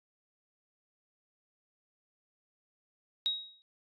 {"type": "tone with exponential decay", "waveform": "sine", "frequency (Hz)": 3796, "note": "A#7", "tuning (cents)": 31, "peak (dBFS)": -25, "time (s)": [3.26, 3.62], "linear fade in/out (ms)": 0, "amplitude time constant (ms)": 78, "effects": ["AAC 48 kbps"]}